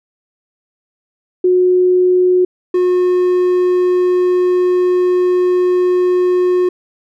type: tone pair in turn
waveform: sine / triangle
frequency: 364.1 / 361.6 Hz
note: F#4 / F#4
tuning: -28 / -40 cents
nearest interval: unison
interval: 12 cents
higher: first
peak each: -8 dBFS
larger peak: neither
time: 1.44-2.45 / 2.74-6.69 s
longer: second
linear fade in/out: 5 ms
effects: none